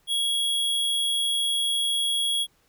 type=tone; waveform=square; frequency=3322 Hz; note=G#7; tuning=in tune; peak=-23 dBFS; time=0.07-2.47 s; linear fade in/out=50 ms; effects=pink hiss -65 dBFS RMS until 2.68 s